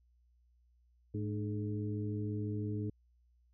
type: harmonic tone with a mistuned harmonic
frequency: 106 Hz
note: G#2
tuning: 36 cents sharp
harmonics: 1 / 2 / 3 / 4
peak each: -36 / -42 / -41 / -45 dBFS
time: 1.14-2.9 s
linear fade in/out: 5 ms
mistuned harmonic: 3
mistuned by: -66 cents
effects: added 60 Hz sine -66 dBFS peak until 3.53 s